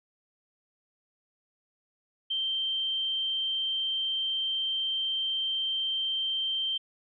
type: tone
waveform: sine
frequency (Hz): 3136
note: G7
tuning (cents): 0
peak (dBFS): -27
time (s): 2.3-6.78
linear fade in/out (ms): 10
effects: none